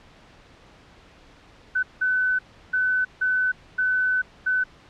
sine tone bursts at uneven times, 1508 Hz, F#6, 32 cents sharp, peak -19 dBFS, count 6, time 1.75-1.83 / 2.01-2.39 / 2.73-3.05 / 3.21-3.52 / 3.78-4.22 / 4.46-4.64 s, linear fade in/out 10 ms, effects pink hiss -51 dBFS RMS until 4.89 s + low-pass 4000 Hz 12 dB/octave

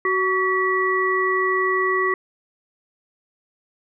sine tone cluster, 374.2 / 1133 / 1946 Hz, F#4 / C#6 / B6, +20 / +37 / -26 cents, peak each -22 dBFS, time 0.05-2.14 s, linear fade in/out 2 ms, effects none

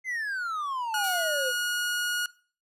triangle exponential sweep, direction down, 2100 to 489.9 Hz, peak -27 dBFS, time 0.04-1.53 s, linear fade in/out 50 ms
sawtooth tone, 1445 Hz, F#6, 41 cents flat, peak -23 dBFS, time 0.94-2.26 s, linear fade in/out 2 ms
violet noise with exponential decay, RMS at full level -31 dBFS, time 1.04-1.78 s, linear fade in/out 0 ms, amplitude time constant 160 ms
effects noise-tail reverb RT60 0.4 s tail -20 dB re dry + resampled to 32000 Hz

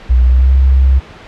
sine tone with pitch glide, 61.74 to 66.17 Hz, B1 to C2, 0 to +20 cents, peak -5 dBFS, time 0.09-1 s, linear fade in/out 20 ms, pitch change +120 cents, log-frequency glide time 0.23-0.53 s, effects pink hiss -34 dBFS RMS until 1.27 s + low-pass 3000 Hz 12 dB/octave

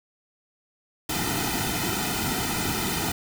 pink noise with comb filter, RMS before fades -27 dBFS, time 1.09-3.12 s, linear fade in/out 5 ms, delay 1.8 ms, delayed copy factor -1, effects none

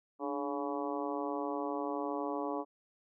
harmonic tone with a mistuned harmonic, 141 Hz, C#3, 30 cents sharp, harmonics 2 / 3 / 4 / 5 / 6 / 7 / 8, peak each -38 / -40 / -41 / -42 / -43 / -43 / -44 dBFS, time 0.19-2.65 s, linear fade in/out 50 ms, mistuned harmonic 2, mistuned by +75 cents, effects none

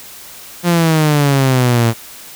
sawtooth exponential sweep, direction down, 176.6 to 112.7 Hz, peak -6 dBFS, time 0.63-1.94 s, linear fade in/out 50 ms, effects white hiss -35 dBFS RMS until 2.35 s

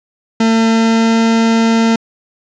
40% pulse tone with pitch glide, 225.3 to 226.9 Hz, A3 to A#3, +41 to -47 cents, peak -8 dBFS, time 0.4-1.96 s, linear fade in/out 5 ms, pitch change +12 cents, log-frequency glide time 0.59-1.2 s, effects resampled to 16000 Hz + 8-bit

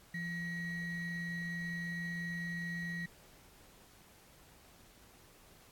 triangle ring-modulated tone, 1036 Hz, C6, 17 cents flat, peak -32 dBFS, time 0.14-3.06 s, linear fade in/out 5 ms, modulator 865 Hz, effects pink hiss -61 dBFS RMS until 5.71 s + AAC 64 kbps

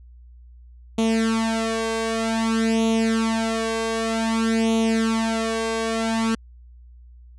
sawtooth tone with flanger, 224.9 Hz, A3, 38 cents sharp, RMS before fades -22 dBFS, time 0.98-6.35 s, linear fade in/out 5 ms, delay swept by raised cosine 0.3 to 1.9 ms, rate 0.53 Hz, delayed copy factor +0.85, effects added 60 Hz sine -43 dBFS peak until 7.38 s + resampled to 22050 Hz

